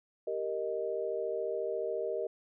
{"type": "chord", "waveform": "sine", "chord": "Eb major", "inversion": "first", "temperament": "equal", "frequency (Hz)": [392, 466.2, 622.3], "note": ["G4", "Bb4", "Eb5"], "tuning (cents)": [0, 0, 0], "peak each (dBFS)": [-37, -35, -36], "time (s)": [0.27, 2.27], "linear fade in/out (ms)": 5, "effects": []}